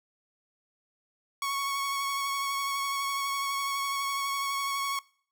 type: tone with vibrato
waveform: sawtooth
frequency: 1108.7 Hz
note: C#6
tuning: in tune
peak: -25 dBFS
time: 1.42-4.99 s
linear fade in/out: 2 ms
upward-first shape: sine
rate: 12 Hz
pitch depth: 17 cents each way
effects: noise-tail reverb RT60 0.5 s tail -22 dB re dry